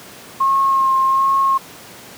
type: tone with vibrato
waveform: sine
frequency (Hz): 1075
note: C6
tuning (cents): +47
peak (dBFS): -12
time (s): 0.4-1.58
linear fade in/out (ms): 10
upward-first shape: sine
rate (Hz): 1.3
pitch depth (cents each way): 19
effects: pink hiss -38 dBFS RMS until 2.17 s + high-pass 150 Hz 12 dB/octave